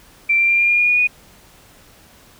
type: tone with pitch steps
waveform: sine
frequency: 2349 / 2365 / 2382 / 2398 / 2415 / 2432 / 2449 / 2466 Hz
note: D7 / D7 / D7 / D7 / D7 / D#7 / D#7 / D#7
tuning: 0 / +12 / +24 / +36 / +48 / -40 / -28 / -16 cents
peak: -12 dBFS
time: 0.29-1.074 s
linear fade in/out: 10 ms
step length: 98 ms
effects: pink hiss -48 dBFS RMS until 2.39 s